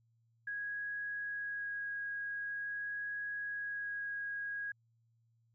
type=tone with vibrato; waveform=sine; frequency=1652 Hz; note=G#6; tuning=10 cents flat; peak=-37 dBFS; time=0.47-4.72 s; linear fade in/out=5 ms; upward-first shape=sine; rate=0.45 Hz; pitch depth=8 cents each way; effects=added 115 Hz sine -70 dBFS peak until 5.54 s